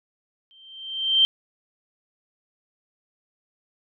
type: tone with exponential growth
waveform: sine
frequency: 3136 Hz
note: G7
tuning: in tune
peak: -12 dBFS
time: 0.51-1.25 s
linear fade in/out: 0 ms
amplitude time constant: 160 ms
effects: none